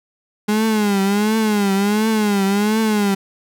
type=tone with vibrato; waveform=35% pulse; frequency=207.7 Hz; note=G#3; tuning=in tune; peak=-13 dBFS; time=0.48-3.15 s; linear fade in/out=10 ms; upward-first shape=triangle; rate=1.4 Hz; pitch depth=130 cents each way; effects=none